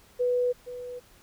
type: tone with echo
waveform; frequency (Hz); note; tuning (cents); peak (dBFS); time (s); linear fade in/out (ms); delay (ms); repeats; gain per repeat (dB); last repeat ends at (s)
sine; 493.2; B4; -2; -22; 0.19-0.53; 20; 470; 1; -13; 1
effects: pink hiss -57 dBFS RMS until 1.22 s